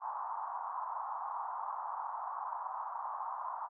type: band-pass noise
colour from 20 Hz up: pink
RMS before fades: -40 dBFS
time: 0-3.69 s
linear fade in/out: 50 ms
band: 840 to 1100 Hz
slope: 48 dB/octave
effects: none

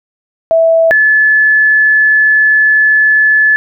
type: tone pair in turn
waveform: sine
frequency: 656 / 1726.2 Hz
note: E5 / A6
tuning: -9 / -34 cents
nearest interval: octave + perfect fourth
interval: 1675 cents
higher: second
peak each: -5 dBFS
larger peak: neither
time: 0.51-0.91 / 0.91-3.56 s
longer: second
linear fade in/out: 0 ms
effects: none

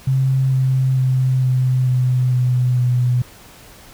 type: tone with pitch steps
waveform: sine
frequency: 132.7 / 131.18 / 129.67 / 128.18 / 126.71 / 125.25 / 123.81 Hz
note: C3 / C3 / C3 / C3 / B2 / B2 / B2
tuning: +25 / +5 / -15 / -35 / +45 / +25 / +5 cents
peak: -13 dBFS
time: 0.07-3.22 s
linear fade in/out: 5 ms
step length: 450 ms
effects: pink hiss -43 dBFS RMS until 3.93 s

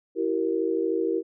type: chord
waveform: sine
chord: E diminished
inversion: none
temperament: equal with one note detuned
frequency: 329.6 / 382.8 / 466.2 Hz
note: E4 / G4 / Bb4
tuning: 0 / -41 / 0 cents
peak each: -27 dBFS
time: 0.15-1.23 s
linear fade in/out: 50 ms
effects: none

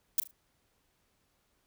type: noise with echo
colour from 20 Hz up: violet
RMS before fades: -26 dBFS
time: 0.18-0.2 s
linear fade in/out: 2 ms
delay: 37 ms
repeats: 3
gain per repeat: -11 dB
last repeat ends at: 0.311 s
effects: pink hiss -74 dBFS RMS until 1.66 s

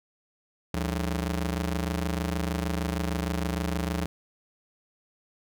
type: ring-modulated tone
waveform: sawtooth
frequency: 123.47 Hz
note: B2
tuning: in tune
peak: -20 dBFS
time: 0.74-4.06 s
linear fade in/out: 0 ms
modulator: 48.5 Hz
effects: none

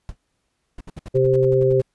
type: noise with exponential decay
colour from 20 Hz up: brown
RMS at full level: -27 dBFS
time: 0.09-0.17 s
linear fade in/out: 0 ms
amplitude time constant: 17 ms
type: noise bursts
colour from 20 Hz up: brown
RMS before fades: -33 dBFS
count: 12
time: 0.78-1.821 s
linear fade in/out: 5 ms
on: 29 ms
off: 63 ms
type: harmonic tone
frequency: 130.81 Hz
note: C3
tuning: in tune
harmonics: 1 / 3 / 4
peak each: -20 / -16 / -20 dBFS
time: 1.14-1.82 s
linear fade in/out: 20 ms
effects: pink hiss -72 dBFS RMS until 1.94 s + resampled to 24000 Hz

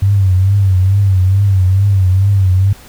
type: tone with vibrato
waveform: sine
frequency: 96.2 Hz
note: G2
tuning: 32 cents flat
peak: -7 dBFS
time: 0.02-2.73 s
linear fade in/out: 5 ms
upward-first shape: triangle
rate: 2.3 Hz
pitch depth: 97 cents each way
effects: pink hiss -39 dBFS RMS until 2.88 s

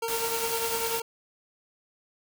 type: tone with tremolo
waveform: 25% pulse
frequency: 458.5 Hz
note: A#4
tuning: 29 cents flat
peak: -23 dBFS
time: 0.02-1.02 s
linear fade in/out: 5 ms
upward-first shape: triangle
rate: 10 Hz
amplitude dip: 65%
type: noise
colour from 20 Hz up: white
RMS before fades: -32 dBFS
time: 0.08-1 s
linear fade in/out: 2 ms
effects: none

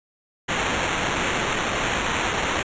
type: noise with sample-and-hold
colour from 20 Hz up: white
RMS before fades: -24 dBFS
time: 0.48-2.63 s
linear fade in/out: 10 ms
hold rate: 4900 Hz
effects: resampled to 16000 Hz

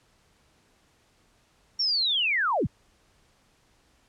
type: linear sweep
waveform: sine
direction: down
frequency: 5588 to 49 Hz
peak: -22 dBFS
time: 1.79-2.67 s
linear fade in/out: 10 ms
effects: pink hiss -64 dBFS RMS until 4.08 s + low-pass 9000 Hz 12 dB/octave

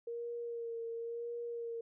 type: tone with vibrato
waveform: sine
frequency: 466.5 Hz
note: A#4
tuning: 1 cent sharp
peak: -38 dBFS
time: 0.07-1.81 s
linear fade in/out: 5 ms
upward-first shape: sine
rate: 0.96 Hz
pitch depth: 25 cents each way
effects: none

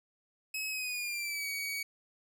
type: tone with pitch glide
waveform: sawtooth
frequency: 2563 to 2257 Hz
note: E7 to C#7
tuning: -49 to +31 cents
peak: -31 dBFS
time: 0.54-1.83 s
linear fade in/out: 5 ms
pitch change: -220 cents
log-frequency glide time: 0.7-1.48 s
effects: none

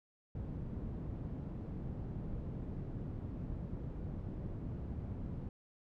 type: low-pass noise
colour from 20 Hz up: white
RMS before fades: -42 dBFS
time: 0.35-5.49 s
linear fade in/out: 2 ms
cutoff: 170 Hz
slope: 12 dB/octave
effects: none

